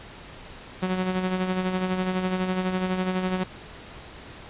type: tone with tremolo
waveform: sawtooth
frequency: 185 Hz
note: F#3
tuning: in tune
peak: -18 dBFS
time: 0.82-3.44 s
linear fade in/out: 10 ms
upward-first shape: sine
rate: 12 Hz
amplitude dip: 50%
effects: pink hiss -43 dBFS RMS until 4.49 s + resampled to 8000 Hz